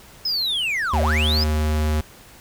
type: linear two-way sweep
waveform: triangle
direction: down then up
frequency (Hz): 5200 to 511 to 5200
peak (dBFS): -19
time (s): 0.25-1.44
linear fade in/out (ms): 5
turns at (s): 1.02
type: tone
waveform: square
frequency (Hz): 76.6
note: D#2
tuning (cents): -27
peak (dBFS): -19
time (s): 0.93-2.01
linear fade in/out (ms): 5
effects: pink hiss -46 dBFS RMS until 2.4 s